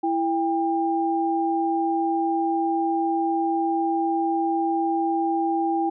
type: tone pair together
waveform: sine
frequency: 331.4 / 798 Hz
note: E4 / G5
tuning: +9 / +31 cents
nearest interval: octave + minor third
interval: 1522 cents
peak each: -23 dBFS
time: 0.03-5.9 s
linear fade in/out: 10 ms
effects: none